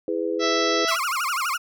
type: chord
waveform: sine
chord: E major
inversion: none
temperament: equal with one note detuned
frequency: 329.6 / 415.3 / 501.6 Hz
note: E4 / G#4 / B4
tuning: 0 / 0 / +27 cents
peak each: -27 dBFS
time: 0.08-0.85 s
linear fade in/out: 2 ms
type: harmonic tone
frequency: 660 Hz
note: E5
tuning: 2 cents sharp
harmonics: 1 / 2 / 3 / 4 / 5 / 6 / 7 / 8 / 9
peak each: -28 / -26 / -29 / -34 / -31 / -31 / -34 / -31 / -34 dBFS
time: 0.39-0.98 s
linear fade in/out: 50 ms
type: tone with vibrato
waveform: 35% pulse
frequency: 1228 Hz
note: D#6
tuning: 23 cents flat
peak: -21 dBFS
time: 0.87-1.58 s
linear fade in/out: 20 ms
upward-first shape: sine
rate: 12 Hz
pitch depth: 290 cents each way
effects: none